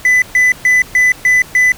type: tone bursts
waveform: triangle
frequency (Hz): 2000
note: B6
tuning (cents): +21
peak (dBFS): -5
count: 6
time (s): 0.05-1.72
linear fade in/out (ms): 2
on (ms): 170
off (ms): 130
effects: pink hiss -35 dBFS RMS until 1.77 s

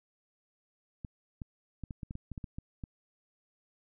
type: clicks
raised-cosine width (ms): 5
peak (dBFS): -27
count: 12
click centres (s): 1.048 / 1.418 / 1.837 / 1.908 / 2.032 / 2.109 / 2.154 / 2.317 / 2.378 / 2.442 / 2.585 / 2.838
effects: none

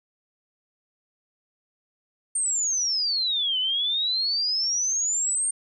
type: exponential two-way sweep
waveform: sine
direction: down then up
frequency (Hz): 8820 to 2978 to 8820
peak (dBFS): -22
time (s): 2.35-5.51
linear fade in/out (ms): 5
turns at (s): 3.59
effects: none

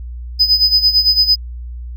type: tone with tremolo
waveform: triangle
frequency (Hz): 5010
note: D#8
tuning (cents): +11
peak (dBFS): -4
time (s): 0.39-1.36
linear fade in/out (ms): 20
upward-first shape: sine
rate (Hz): 8.9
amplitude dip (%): 80
effects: tanh soft clip ceiling -4 dBFS + added 60 Hz sine -25 dBFS peak until 1.96 s

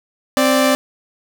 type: tone pair together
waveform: sawtooth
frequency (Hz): 261.6 / 587.3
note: C4 / D5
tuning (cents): 0 / 0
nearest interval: octave + major second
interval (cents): 1400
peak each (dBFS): -11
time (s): 0.37-0.75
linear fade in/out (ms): 0
effects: 7-bit

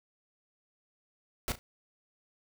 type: noise with echo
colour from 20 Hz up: pink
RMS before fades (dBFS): -32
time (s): 1.48-1.52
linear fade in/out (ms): 0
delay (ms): 35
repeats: 2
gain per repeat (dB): -13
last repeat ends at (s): 1.59
effects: none

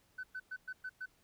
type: tone bursts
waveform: sine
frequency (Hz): 1511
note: F#6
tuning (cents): +36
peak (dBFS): -38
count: 6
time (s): 0.18-1.06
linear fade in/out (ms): 10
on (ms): 55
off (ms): 110
effects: tanh soft clip ceiling -36 dBFS + pink hiss -71 dBFS RMS until 1.23 s

